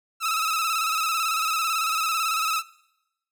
sawtooth tone with vibrato, 1300 Hz, E6, 24 cents flat, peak -19 dBFS, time 0.2-2.63 s, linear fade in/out 50 ms, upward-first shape square, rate 18 Hz, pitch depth 46 cents each way, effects noise-tail reverb RT60 0.9 s tail -22 dB re dry

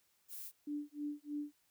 violet noise, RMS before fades -47 dBFS, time 0.28-0.52 s, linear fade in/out 50 ms
sine tone with tremolo, 293.7 Hz, D4, in tune, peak -36 dBFS, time 0.67-1.54 s, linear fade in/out 5 ms, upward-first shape sine, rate 3.2 Hz, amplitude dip 100%
effects white hiss -75 dBFS RMS until 1.7 s

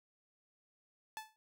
sawtooth tone with exponential decay, 871 Hz, A5, 18 cents flat, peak -35 dBFS, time 1.17-1.36 s, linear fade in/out 0 ms, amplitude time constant 40 ms, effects none

